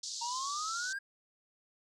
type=band-pass noise; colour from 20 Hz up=white; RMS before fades=-41 dBFS; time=0.03-0.93 s; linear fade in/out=5 ms; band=3900 to 7100 Hz; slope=48 dB/octave
type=exponential sweep; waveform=triangle; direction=up; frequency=920 to 1633 Hz; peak=-34 dBFS; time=0.21-0.99 s; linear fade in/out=10 ms
effects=none